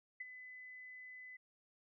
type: tone with ADSR envelope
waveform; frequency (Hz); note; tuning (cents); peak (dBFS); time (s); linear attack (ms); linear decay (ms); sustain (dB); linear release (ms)
sine; 2010; B6; +30; -40; 0.2-1.37; 8; 26; -10; 10
effects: none